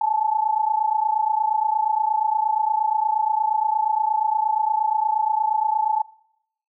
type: tone pair together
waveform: sine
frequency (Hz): 852.5 / 881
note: G#5 / A5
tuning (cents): +45 / +2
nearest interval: minor second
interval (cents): 57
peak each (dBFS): -21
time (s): 0.01-6.02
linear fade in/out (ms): 5
effects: noise-tail reverb RT60 0.7 s tail -22 dB re dry